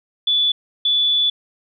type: tone bursts at uneven times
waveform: sine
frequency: 3458 Hz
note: A7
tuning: 31 cents flat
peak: -14 dBFS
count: 2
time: 0.27-0.52 / 0.85-1.3 s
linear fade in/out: 5 ms
effects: none